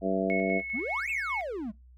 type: harmonic tone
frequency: 95.6 Hz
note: G2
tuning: 43 cents flat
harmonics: 2 / 3 / 4 / 5 / 6 / 7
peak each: -31 / -32 / -33 / -34 / -36 / -30 dBFS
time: 0.01-0.62 s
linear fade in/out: 50 ms
type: tone with tremolo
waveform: sine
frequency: 2195 Hz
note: C#7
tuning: 18 cents flat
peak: -30 dBFS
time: 0.3-1.41 s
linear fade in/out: 0 ms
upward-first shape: square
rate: 5 Hz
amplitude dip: 40%
type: exponential two-way sweep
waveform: triangle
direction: up then down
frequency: 196 to 2720 to 196 Hz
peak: -30 dBFS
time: 0.73-1.72 s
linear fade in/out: 20 ms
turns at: 1.1 s
effects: noise-tail reverb RT60 0.2 s tail -22 dB re dry + added 62 Hz sine -51 dBFS peak until 1.97 s